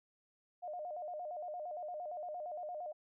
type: tone with vibrato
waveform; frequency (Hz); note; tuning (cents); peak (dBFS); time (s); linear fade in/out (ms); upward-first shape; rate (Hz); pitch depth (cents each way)
sine; 659.3; E5; 0; -40; 0.62-2.93; 20; square; 8.7; 140
effects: none